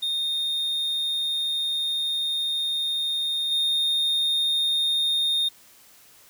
triangle tone with level steps, 3674 Hz, A#7, 26 cents flat, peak -22 / -19 dBFS, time 0.02-5.49 s, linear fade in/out 10 ms, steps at 3.51 s, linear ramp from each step 10 ms, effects white hiss -53 dBFS RMS until 6.29 s

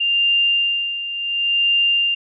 sine tone with tremolo, 2794 Hz, F7, in tune, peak -13 dBFS, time 0-2.15 s, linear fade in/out 10 ms, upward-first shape sine, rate 0.7 Hz, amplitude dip 70%, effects none

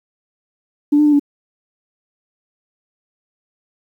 sine tone with pitch steps, 292.2 / 299.4 / 296 / 287.1 Hz, D4 / D4 / D4 / D4, -9 / +33 / +14 / -39 cents, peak -8 dBFS, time 0.92-1.196 s, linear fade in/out 10 ms, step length 69 ms, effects tanh soft clip ceiling -4 dBFS + 8-bit

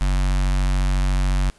square tone with notch filter, 47.01 Hz, F#1, 28 cents sharp, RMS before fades -19 dBFS, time 0.01-1.5 s, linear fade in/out 0 ms, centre 420 Hz, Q 0.9, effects pink hiss -54 dBFS RMS until 1.58 s + resampled to 24000 Hz

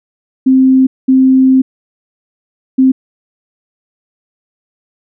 sine tone bursts at uneven times, 262 Hz, C4, 2 cents sharp, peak -4 dBFS, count 3, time 0.46-0.87 / 1.08-1.62 / 2.78-2.92 s, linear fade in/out 10 ms, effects none

